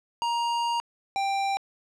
square tone pair in turn, 940 / 787.5 Hz, A#5 / G5, +14 / +8 cents, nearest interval minor third, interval 306 cents, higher first, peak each -25 dBFS, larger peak neither, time 0.22-0.8 / 1.16-1.57 s, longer first, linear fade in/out 0 ms, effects low-pass 6000 Hz 12 dB/octave

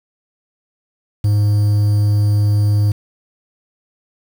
triangle tone with quantisation, 103.83 Hz, G#2, in tune, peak -9 dBFS, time 1.24-2.92 s, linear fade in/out 5 ms, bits 6, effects none

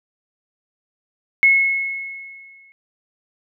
sine tone with exponential decay, 2181 Hz, C#7, 29 cents flat, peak -8 dBFS, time 1.43-2.72 s, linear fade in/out 0 ms, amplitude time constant 280 ms, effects none

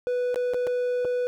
triangle tone with dropouts, 493.9 Hz, B4, in tune, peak -21 dBFS, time 0.07-1.27 s, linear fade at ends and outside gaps 0 ms, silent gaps 0.344-0.359 / 0.536-0.544 / 0.668-0.672 / 1.048-1.052 s, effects none

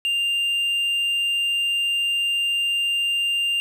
triangle tone, 2794 Hz, F7, in tune, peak -18 dBFS, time 0.05-3.6 s, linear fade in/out 0 ms, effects none

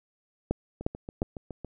two click trains, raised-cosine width 2 ms, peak -12 / -24 dBFS, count 3 / 7, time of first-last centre 0.51-1.219 / 0.81-1.647 s, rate 2.82 / 7.17 Hz, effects none

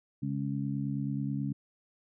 harmonic tone, 69.3 Hz, C#2, in tune, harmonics 2 / 3 / 4, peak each -33 / -35 / -36 dBFS, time 0.22-1.53 s, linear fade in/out 10 ms, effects none

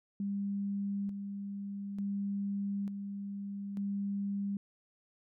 sine tone with tremolo, 200 Hz, G3, 35 cents sharp, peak -32 dBFS, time 0.2-4.57 s, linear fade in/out 2 ms, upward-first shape square, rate 0.56 Hz, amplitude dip 45%, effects none

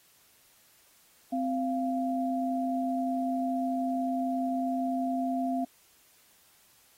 sine tone pair together, 259.3 / 691.5 Hz, C4 / F5, -15 / -17 cents, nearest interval octave + perfect fourth, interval 1698 cents, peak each -29 / -31 dBFS, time 1.32-5.65 s, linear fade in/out 10 ms, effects white hiss -62 dBFS RMS until 6.97 s + AAC 48 kbps

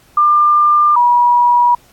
sine tone pair in turn, 1196 / 966.1 Hz, D6 / B5, +31 / -38 cents, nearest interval major third, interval 369 cents, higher first, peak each -7 dBFS, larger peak neither, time 0.17-0.96 / 0.96-1.75 s, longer neither, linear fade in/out 5 ms, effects pink hiss -49 dBFS RMS until 1.92 s + AAC 64 kbps

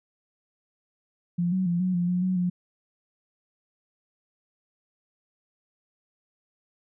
sine tone with pitch steps, 174 / 186.9 / 173 / 184 / 175.1 / 179.4 / 185.3 / 178.5 Hz, F3 / F#3 / F3 / F#3 / F3 / F3 / F#3 / F3, -6 / +18 / -16 / -9 / +5 / +47 / +3 / +38 cents, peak -22 dBFS, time 1.38-2.5 s, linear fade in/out 10 ms, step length 140 ms, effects none

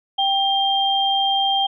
sine tone pair together, 784 / 3188 Hz, G5 / G7, 0 / +28 cents, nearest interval 2 octaves, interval 2428 cents, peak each -19 / -19 dBFS, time 0.18-1.67 s, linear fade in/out 10 ms, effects none

